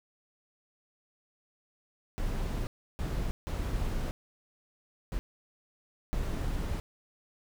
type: noise bursts at uneven times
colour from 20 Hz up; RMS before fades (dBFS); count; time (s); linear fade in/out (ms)
brown; -32; 5; 2.18-2.67 / 2.99-3.31 / 3.47-4.11 / 5.12-5.19 / 6.13-6.8; 0
effects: none